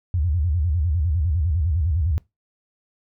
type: tone with vibrato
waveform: sine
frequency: 80.5 Hz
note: E2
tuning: 41 cents flat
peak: -18 dBFS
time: 0.14-2.18 s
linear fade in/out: 0 ms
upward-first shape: square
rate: 9.9 Hz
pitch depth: 190 cents each way
effects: noise-tail reverb RT60 0.2 s tail -22 dB re dry